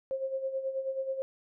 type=tone with tremolo; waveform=sine; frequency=533 Hz; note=C5; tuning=32 cents sharp; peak=-28 dBFS; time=0.11-1.22 s; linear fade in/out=0 ms; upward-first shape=sine; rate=9.3 Hz; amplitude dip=65%; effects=none